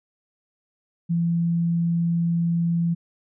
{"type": "tone", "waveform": "sine", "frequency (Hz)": 169.2, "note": "E3", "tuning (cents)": 45, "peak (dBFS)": -19, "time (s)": [1.09, 2.95], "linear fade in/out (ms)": 20, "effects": []}